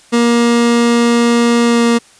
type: tone with pitch glide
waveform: 30% pulse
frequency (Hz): 236.1 to 234.5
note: A#3 to A#3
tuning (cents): +22 to +11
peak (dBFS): -6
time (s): 0.12-1.99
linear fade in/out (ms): 20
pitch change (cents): -11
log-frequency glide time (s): 1.64-1.83
effects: white hiss -45 dBFS RMS until 2.19 s + resampled to 22050 Hz